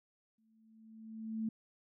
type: tone with exponential growth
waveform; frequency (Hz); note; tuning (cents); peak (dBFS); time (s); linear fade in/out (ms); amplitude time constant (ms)
sine; 221.3; A3; +10; -32; 0.38-1.49; 5; 240
effects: none